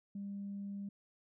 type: tone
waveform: sine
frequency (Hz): 200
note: G3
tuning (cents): +35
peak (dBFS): -39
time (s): 0.15-0.89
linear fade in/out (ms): 5
effects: tanh soft clip ceiling -35 dBFS